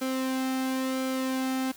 sawtooth tone with flanger, 261.6 Hz, C4, in tune, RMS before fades -29 dBFS, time 0.01-1.72 s, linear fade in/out 10 ms, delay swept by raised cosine 1.1 to 1.79 ms, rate 0.97 Hz, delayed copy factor -0.5, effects white hiss -50 dBFS RMS until 1.76 s

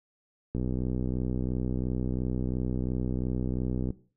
click train, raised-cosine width 3 ms, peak -18 dBFS, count 212, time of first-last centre 0.55-3.905 s, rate 62.9 Hz, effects noise-tail reverb RT60 0.4 s tail -18 dB re dry

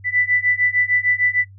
sine beating tone pair, 1980 / 1986.6 Hz, B6 / B6, +4 / +10 cents, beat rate 6.6 Hz, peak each -19 / -18 dBFS, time 0.04-1.45 s, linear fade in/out 50 ms, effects noise-tail reverb RT60 0.1 s tail -22 dB re dry + added 97 Hz sine -40 dBFS peak until 1.58 s

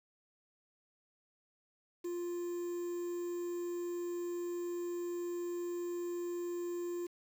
triangle tone with quantisation, 349.2 Hz, F4, in tune, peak -34 dBFS, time 2.04-7.07 s, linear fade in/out 10 ms, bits 9, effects none

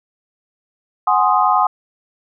sine chord, Ab dominant seventh, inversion third, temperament equal, 740 / 830.6 / 1046.5 / 1244.5 Hz, Gb5 / Ab5 / C6 / Eb6, 0 / 0 / 0 / 0 cents, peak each -17 dBFS, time 1.07-1.67 s, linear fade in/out 5 ms, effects none

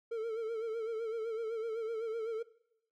triangle tone with vibrato, 450.2 Hz, A4, 40 cents sharp, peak -32 dBFS, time 0.11-2.43 s, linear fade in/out 10 ms, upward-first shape sine, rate 7.9 Hz, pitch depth 62 cents each way, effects noise-tail reverb RT60 0.8 s tail -20 dB re dry

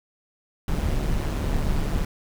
brown noise with amplitude modulation, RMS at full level -21 dBFS, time 0.68-2.05 s, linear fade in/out 2 ms, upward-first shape sine, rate 146 Hz, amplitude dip 60%, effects none

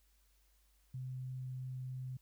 sine tone, 128.8 Hz, C3, 27 cents flat, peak -40 dBFS, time 0.94-2.17 s, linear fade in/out 5 ms, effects added 50 Hz sine -69 dBFS peak until 2.21 s + white hiss -75 dBFS RMS until 2.21 s

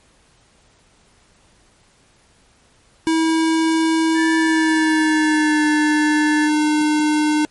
square tone with pitch glide, 323.1 to 303.2 Hz, E4 to D#4, -35 to -45 cents, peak -15 dBFS, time 3.07-7.45 s, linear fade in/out 0 ms, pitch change -110 cents, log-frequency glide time 4.36-5.64 s
sine tone, 1743 Hz, A6, 17 cents flat, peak -21 dBFS, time 4.14-6.5 s, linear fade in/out 50 ms
effects pink hiss -55 dBFS RMS until 7.5 s + MP3 48 kbps

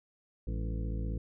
harmonic tone with a mistuned harmonic, 55.4 Hz, A1, 13 cents sharp, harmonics 1 / 2 / 3 / 4 / 5 / 6 / 8 / 9, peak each -33 / -39 / -43 / -45 / -47 / -49 / -51 / -52 dBFS, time 0.47-1.18 s, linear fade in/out 5 ms, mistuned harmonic 4, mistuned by -110 cents, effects none

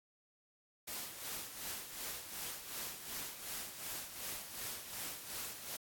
white noise with tremolo, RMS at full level -42 dBFS, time 0.87-5.77 s, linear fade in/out 10 ms, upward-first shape sine, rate 2.7 Hz, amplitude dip 60%, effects AAC 64 kbps

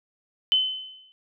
sine tone with exponential decay, 3045 Hz, F#7, 49 cents sharp, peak -15 dBFS, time 0.52-1.12 s, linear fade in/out 0 ms, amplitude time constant 130 ms, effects none

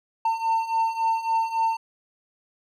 triangle beating tone pair, 900 / 903.6 Hz, A5 / A5, +39 / +46 cents, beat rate 3.6 Hz, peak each -25 / -21 dBFS, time 0.25-1.77 s, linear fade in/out 5 ms, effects none

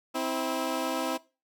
15% pulse tone pair together, 261.6 / 324.9 Hz, C4 / E4, 0 / -25 cents, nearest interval major third, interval 375 cents, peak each -25 dBFS, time 0.14-1.18 s, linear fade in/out 20 ms, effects noise-tail reverb RT60 0.3 s tail -20 dB re dry

